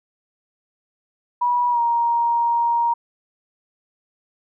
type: tone with pitch glide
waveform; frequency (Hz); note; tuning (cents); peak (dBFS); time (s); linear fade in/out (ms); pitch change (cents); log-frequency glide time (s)
sine; 971 to 939; B5 to A#5; -30 to +12; -16; 1.41-2.94; 10; -58; 1.7-1.8
effects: none